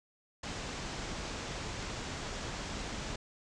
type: low-pass noise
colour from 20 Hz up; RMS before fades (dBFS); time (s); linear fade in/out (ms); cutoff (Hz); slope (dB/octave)
pink; -40; 0.43-3.16; 5; 7600; 48
effects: none